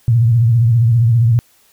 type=tone with vibrato; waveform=sine; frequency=116.54 Hz; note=A#2; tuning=in tune; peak=-8 dBFS; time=0.08-1.39 s; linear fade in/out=0 ms; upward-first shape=triangle; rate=15 Hz; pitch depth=120 cents each way; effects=white hiss -53 dBFS RMS until 1.72 s